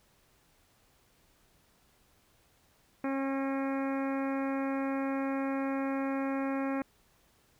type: harmonic tone with a mistuned harmonic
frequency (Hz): 271.5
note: C#4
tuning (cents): -36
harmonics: 1 / 2 / 3 / 4 / 5 / 6 / 7 / 8 / 9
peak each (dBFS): -31 / -37 / -41 / -43 / -45 / -47 / -48 / -49 / -50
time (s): 3.04-6.82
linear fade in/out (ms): 2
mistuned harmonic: 7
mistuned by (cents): -18
effects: pink hiss -67 dBFS RMS until 7.59 s